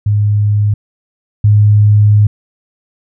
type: tone pair in turn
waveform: sine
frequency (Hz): 104 / 104.6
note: G#2 / G#2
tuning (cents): +3 / +13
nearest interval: unison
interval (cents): 10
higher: second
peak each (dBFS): -8 / -4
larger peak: second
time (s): 0.06-0.74 / 1.44-2.27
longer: second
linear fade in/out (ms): 5
effects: none